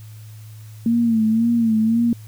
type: tone with vibrato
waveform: sine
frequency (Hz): 227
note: A#3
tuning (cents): -46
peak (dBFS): -14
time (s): 0.86-2.13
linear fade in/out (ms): 2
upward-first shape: sine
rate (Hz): 1.9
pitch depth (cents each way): 68
effects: added 108 Hz sine -36 dBFS peak until 2.27 s + white hiss -51 dBFS RMS until 2.27 s